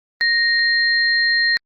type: tone pair together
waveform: sine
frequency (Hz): 1864.7 / 4186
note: A#6 / C8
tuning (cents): 0 / 0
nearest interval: octave + major second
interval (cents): 1400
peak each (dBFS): -15 / -20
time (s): 0.21-1.57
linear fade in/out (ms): 0
effects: Opus 32 kbps